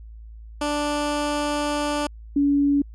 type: tone pair in turn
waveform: 15% pulse / sine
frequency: 293.7 / 284.2 Hz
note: D4 / C#4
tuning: 0 / +43 cents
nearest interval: minor second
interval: 57 cents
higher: first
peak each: -16 dBFS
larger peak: neither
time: 0.61-2.07 / 2.36-2.82 s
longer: first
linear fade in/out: 5 ms
effects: added 55 Hz sine -38 dBFS peak until 2.94 s + resampled to 24000 Hz